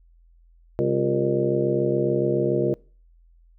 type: harmonic tone with a mistuned harmonic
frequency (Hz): 67.1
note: C2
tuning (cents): +44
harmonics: 2 / 3 / 4 / 5 / 6 / 7 / 8 / 9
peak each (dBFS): -27 / -30 / -33 / -23 / -31 / -25 / -37 / -29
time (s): 0.79-2.74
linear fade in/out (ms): 0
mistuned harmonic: 5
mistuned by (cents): +85
effects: noise-tail reverb RT60 0.4 s tail -25 dB re dry + added 42 Hz sine -52 dBFS peak until 3.58 s